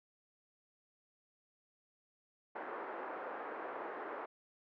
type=band-pass noise; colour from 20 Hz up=pink; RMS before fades=-44 dBFS; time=2.55-4.26 s; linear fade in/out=10 ms; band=370 to 1600 Hz; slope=24 dB/octave; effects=none